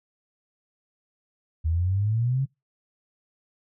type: exponential sweep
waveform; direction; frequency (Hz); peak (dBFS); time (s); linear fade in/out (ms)
sine; up; 77.78 to 139.3; -21; 1.64-2.46; 20
effects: noise-tail reverb RT60 0.2 s tail -24 dB re dry